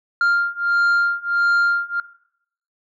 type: beating tone pair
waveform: sine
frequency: 1396.9 / 1398.4 Hz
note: F6 / F6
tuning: 0 / +2 cents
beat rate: 1.5 Hz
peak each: -17 dBFS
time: 0.21-2 s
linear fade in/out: 2 ms
effects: noise-tail reverb RT60 0.7 s tail -18 dB re dry + tanh soft clip ceiling -13 dBFS